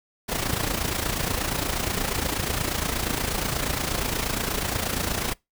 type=noise with amplitude modulation; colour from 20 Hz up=pink; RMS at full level=-24 dBFS; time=0.28-5.34 s; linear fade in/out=20 ms; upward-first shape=sine; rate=28.4 Hz; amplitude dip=65%; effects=noise-tail reverb RT60 0.2 s tail -25 dB re dry